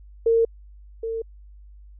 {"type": "tone pair in turn", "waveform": "sine", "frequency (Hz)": [457.3, 452.3], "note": ["A#4", "A4"], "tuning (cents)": [-33, 48], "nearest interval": "unison", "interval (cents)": 19, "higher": "first", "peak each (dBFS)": [-15, -25], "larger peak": "first", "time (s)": [[0.26, 0.45], [1.03, 1.22]], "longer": "neither", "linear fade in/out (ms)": 5, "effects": ["added 50 Hz sine -43 dBFS peak until 1.99 s"]}